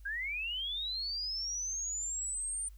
sine linear sweep, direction up, 1568 to 9040 Hz, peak -34 dBFS, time 0.05-2.69 s, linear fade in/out 10 ms, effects added 50 Hz sine -49 dBFS peak until 2.77 s + white hiss -70 dBFS RMS until 2.77 s

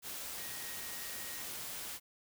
sine tone in noise, 1881 Hz, A#6, 15 cents sharp, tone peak -52 dBFS, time 0.36-1.46 s, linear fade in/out 50 ms, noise white, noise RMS -43 dBFS, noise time 0.02-2 s, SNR -12 dB, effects none

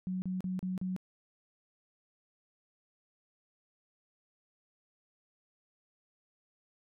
sine tone bursts, 185 Hz, F#3, in tune, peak -32 dBFS, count 5, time 0.07-0.964 s, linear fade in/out 0 ms, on 150 ms, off 36 ms, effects none

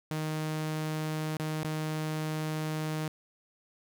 sawtooth tone with dropouts, 155.56 Hz, D#3, in tune, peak -27 dBFS, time 0.11-3.08 s, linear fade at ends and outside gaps 0 ms, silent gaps 1.369-1.398 / 1.631-1.647 s, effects none

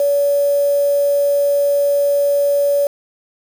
sine tone with quantisation, 570 Hz, C#5, 48 cents sharp, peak -12 dBFS, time 0-2.87 s, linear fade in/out 2 ms, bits 5, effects none

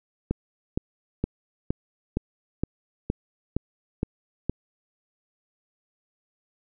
click train, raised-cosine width 3 ms, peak -11 dBFS, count 10, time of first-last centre 0.31-4.496 s, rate 2.15 Hz, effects none

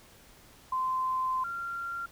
sine tone pair in turn, 1035 / 1381.6 Hz, C6 / F6, -19 / -19 cents, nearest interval perfect fourth, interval 500 cents, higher second, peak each -27 / -33 dBFS, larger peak first, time 0.72-1.44 / 1.44-2.06 s, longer first, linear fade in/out 5 ms, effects pink hiss -56 dBFS RMS until 2.11 s

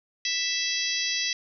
harmonic tone with a mistuned harmonic, 659.3 Hz, E5, in tune, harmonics 3 / 4 / 5 / 6 / 7 / 8 / 9, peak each -33 / -33 / -33 / -33 / -33 / -33 / -33 dBFS, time 0.25-1.33 s, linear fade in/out 2 ms, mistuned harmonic 7, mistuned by +40 cents, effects none

